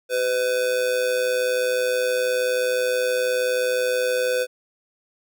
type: tone with amplitude modulation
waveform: square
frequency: 503 Hz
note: B4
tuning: 32 cents sharp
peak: -18 dBFS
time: 0.09-4.47 s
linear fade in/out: 50 ms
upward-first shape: sine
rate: 119 Hz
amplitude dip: 55%
effects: none